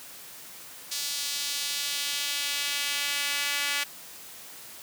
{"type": "tone with high-pass filter sweep", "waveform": "sawtooth", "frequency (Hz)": 286.4, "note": "D4", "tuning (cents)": -43, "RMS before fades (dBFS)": -30, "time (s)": [0.91, 3.84], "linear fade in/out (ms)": 10, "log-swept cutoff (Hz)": [4500, 2100], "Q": 1.3, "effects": ["white hiss -45 dBFS RMS until 4.82 s", "high-pass 100 Hz 12 dB/octave"]}